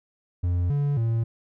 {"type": "tone with pitch steps", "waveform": "triangle", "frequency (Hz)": [88.1, 143.4, 114.4], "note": ["F2", "D3", "A#2"], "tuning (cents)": [16, -41, -32], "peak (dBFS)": -19, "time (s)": [0.43, 1.24], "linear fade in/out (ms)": 10, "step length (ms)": 270, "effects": []}